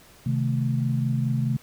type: chord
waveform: sine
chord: A diminished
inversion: first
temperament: equal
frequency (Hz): 130.81 / 155.56 / 220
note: C3 / Eb3 / A3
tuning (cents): 0 / 0 / 0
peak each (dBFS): -23 / -29 / -28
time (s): 0.26-1.57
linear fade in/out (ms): 5
effects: pink hiss -52 dBFS RMS until 1.62 s